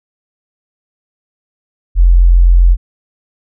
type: tone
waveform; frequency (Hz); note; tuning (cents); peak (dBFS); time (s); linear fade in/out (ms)
sine; 43.65; F1; 0; -3; 1.95-2.77; 50
effects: none